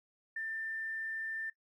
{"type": "tone with tanh clipping", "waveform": "triangle", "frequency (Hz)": 1787, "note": "A6", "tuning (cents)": 26, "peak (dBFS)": -36, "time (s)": [0.36, 1.5], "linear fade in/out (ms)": 5, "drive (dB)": 3, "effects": ["noise-tail reverb RT60 0.1 s tail -20 dB re dry"]}